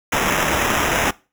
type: noise with sample-and-hold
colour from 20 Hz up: white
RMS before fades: -19 dBFS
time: 0.12-1.11 s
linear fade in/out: 5 ms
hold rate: 4410 Hz
effects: noise-tail reverb RT60 0.3 s tail -21 dB re dry